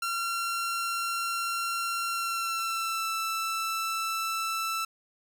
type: tone with pitch glide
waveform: sawtooth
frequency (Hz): 1369 to 1326.2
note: F6 to E6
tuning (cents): -35 to +10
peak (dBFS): -25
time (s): 0.02-4.85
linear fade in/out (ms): 5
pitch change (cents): -55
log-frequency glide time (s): 2.09-3.11
effects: none